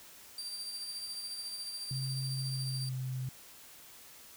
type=tone with tremolo; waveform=35% pulse; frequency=4699 Hz; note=D8; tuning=in tune; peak=-36 dBFS; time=0.38-2.89 s; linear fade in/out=2 ms; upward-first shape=sine; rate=14 Hz; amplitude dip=40%
type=tone with pitch glide; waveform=sine; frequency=132.2 to 129.11 Hz; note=C3 to C3; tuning=+18 to -23 cents; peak=-34 dBFS; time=1.91-3.29 s; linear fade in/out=2 ms; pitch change=-41 cents; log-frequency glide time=2.46-3.07 s
effects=white hiss -54 dBFS RMS until 4.36 s